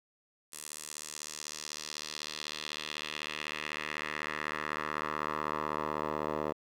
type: tone with band-pass filter sweep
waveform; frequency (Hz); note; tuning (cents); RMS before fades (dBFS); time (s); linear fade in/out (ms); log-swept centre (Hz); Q
10% pulse; 76; D#2; -40; -38; 0.52-6.53; 10; 9300 to 710; 1.8
effects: 10-bit